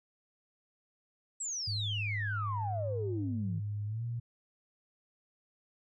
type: exponential sweep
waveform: sine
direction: down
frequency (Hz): 7950 to 150.2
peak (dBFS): -34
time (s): 1.4-3.6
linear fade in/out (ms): 10
type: tone with pitch glide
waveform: sine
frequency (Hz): 103.83 to 117.9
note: G#2 to A#2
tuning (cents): 0 to +20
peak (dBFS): -33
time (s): 1.67-4.2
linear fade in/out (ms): 10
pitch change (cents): +220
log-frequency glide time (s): 3.86-4.04
effects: tanh soft clip ceiling -23 dBFS